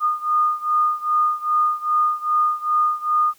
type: beating tone pair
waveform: sine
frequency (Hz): 1223 / 1225.5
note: D#6 / D#6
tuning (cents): -30 / -27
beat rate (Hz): 2.5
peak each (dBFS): -19 / -21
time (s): 0-3.34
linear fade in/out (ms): 50
effects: white hiss -55 dBFS RMS until 3.38 s